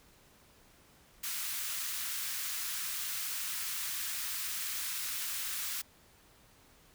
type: high-pass noise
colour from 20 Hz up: white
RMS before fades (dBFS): -37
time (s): 1.23-5.82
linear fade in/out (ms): 10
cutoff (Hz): 1200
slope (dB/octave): 24
effects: pink hiss -62 dBFS RMS until 6.94 s